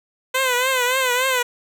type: tone with vibrato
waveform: 10% pulse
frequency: 509 Hz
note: C5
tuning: 48 cents flat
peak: -9 dBFS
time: 0.34-1.43 s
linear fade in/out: 10 ms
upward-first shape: triangle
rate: 3.5 Hz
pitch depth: 91 cents each way
effects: none